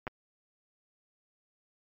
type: clicks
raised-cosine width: 0.5 ms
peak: -21 dBFS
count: 2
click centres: 0.069 / 0.077 s
effects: MP3 64 kbps